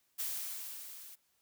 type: noise with level ramp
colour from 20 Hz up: blue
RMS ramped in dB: -36 to -52 dBFS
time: 0.18-1.16 s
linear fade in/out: 20 ms
effects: white hiss -75 dBFS RMS until 1.41 s